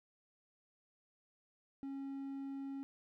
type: tone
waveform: triangle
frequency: 273.8 Hz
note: C#4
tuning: 21 cents flat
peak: -39 dBFS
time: 1.83-2.83 s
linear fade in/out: 0 ms
effects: none